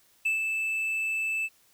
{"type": "tone with ADSR envelope", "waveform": "triangle", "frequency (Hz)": 2633, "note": "E7", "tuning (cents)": -3, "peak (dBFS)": -21, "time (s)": [0.25, 1.49], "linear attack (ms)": 9, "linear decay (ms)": 130, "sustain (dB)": -4, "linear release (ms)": 42, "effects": ["white hiss -63 dBFS RMS until 1.73 s"]}